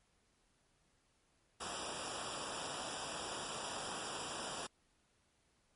pink noise with comb filter, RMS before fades -43 dBFS, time 1.6-4.67 s, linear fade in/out 10 ms, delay 0.47 ms, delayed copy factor -1, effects pink hiss -75 dBFS RMS until 5.75 s + MP3 48 kbps

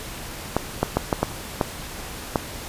clicks, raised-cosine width 1 ms, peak -4 dBFS, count 7, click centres 0.566 / 0.83 / 0.97 / 1.128 / 1.23 / 1.612 / 2.358 s, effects pink hiss -35 dBFS RMS until 2.68 s + resampled to 32000 Hz

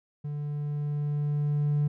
triangle tone with level ramp, 146.83 Hz, D3, in tune, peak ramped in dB -29 to -19 dBFS, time 0.24-1.88 s, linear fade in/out 10 ms, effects tanh soft clip ceiling -17 dBFS

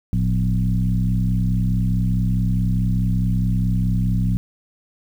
sine tone with frequency modulation, 112.2 Hz, A2, 34 cents sharp, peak -16 dBFS, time 0.13-4.37 s, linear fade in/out 0 ms, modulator 64.7 Hz, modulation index 1.3, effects 8-bit

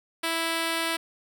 5% pulse tone, 329.6 Hz, E4, in tune, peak -14 dBFS, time 0.23-0.97 s, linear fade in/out 10 ms, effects none

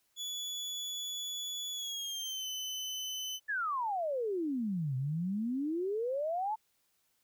30% pulse tone with pitch glide, 3421 to 3030 Hz, A7 to F#7, -49 to +40 cents, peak -34 dBFS, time 0.16-3.4 s, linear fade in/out 50 ms, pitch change -211 cents, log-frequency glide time 1.72-2.48 s
sine exponential two-way sweep, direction down then up, 1766 to 126.3 to 897 Hz, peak -31 dBFS, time 3.48-6.56 s, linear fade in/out 20 ms, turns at 4.96 s
effects white hiss -75 dBFS RMS until 7.23 s

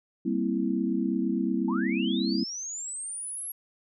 sine chord, C dominant seventh, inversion second, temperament equal, 196 / 233.1 / 261.6 / 329.6 Hz, G3 / Bb3 / C4 / E4, 0 / 0 / 0 / 0 cents, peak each -30 dBFS, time 0.25-2.44 s, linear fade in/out 10 ms
sine linear sweep, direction up, 840 to 11400 Hz, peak -33 dBFS, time 1.68-3.52 s, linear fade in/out 5 ms
effects none

